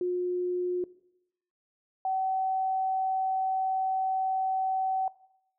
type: tone pair in turn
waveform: sine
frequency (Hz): 358.8 / 760.3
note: F4 / F#5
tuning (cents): +47 / +47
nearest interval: octave + minor second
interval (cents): 1300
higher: second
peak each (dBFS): -26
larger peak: neither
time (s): 0.01-0.84 / 2.05-5.08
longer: second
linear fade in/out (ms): 2
effects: noise-tail reverb RT60 0.8 s tail -20 dB re dry